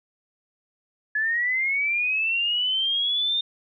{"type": "linear sweep", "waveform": "sine", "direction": "up", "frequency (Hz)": [1700, 3647], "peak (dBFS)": -21, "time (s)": [1.15, 3.41], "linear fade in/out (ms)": 5, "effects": []}